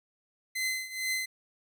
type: tone with tremolo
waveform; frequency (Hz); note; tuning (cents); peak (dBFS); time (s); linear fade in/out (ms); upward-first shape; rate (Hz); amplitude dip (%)
sawtooth; 2051; C7; -35; -24; 0.55-1.26; 10; triangle; 2.2; 85
effects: none